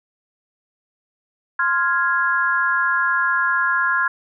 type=chord; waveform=sine; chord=F minor; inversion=second; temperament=equal; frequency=1046.5 / 1396.9 / 1661.2 Hz; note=C6 / F6 / Ab6; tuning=0 / 0 / 0 cents; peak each=-22 / -20 / -20 dBFS; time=1.59-4.08 s; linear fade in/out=5 ms; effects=none